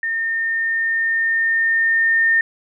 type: tone with level ramp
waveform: sine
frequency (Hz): 1820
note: A#6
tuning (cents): -42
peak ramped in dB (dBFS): -19 to -12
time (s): 0.03-2.41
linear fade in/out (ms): 2
effects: none